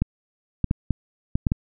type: clicks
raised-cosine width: 5 ms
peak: -8 dBFS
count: 7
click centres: 0.02 / 0.643 / 0.711 / 0.907 / 1.355 / 1.468 / 1.519 s
effects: none